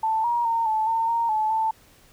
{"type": "tone with pitch steps", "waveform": "sine", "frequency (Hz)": [884, 949, 917, 872, 907, 927, 865, 885], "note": ["A5", "A#5", "A#5", "A5", "A#5", "A#5", "A5", "A5"], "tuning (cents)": [8, 31, -29, -16, -48, -10, -30, 10], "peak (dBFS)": -20, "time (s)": [0.03, 1.71], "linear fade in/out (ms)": 5, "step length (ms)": 210, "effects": ["pink hiss -55 dBFS RMS until 2.12 s"]}